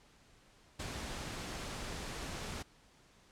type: noise with ADSR envelope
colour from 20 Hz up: pink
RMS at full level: -40 dBFS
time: 0.79-2.63 s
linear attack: 9 ms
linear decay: 59 ms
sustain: -2 dB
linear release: 14 ms
effects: pink hiss -64 dBFS RMS until 3.31 s + low-pass 8000 Hz 12 dB/octave